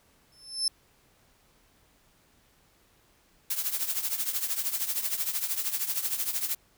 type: tone with exponential growth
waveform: 35% pulse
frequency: 5274 Hz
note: E8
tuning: in tune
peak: -19 dBFS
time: 0.32-0.68 s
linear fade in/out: 2 ms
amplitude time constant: 77 ms
type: noise with tremolo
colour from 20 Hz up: blue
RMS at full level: -27 dBFS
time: 3.5-6.55 s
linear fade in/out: 5 ms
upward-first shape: triangle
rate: 13 Hz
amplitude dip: 80%
effects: pink hiss -64 dBFS RMS until 6.77 s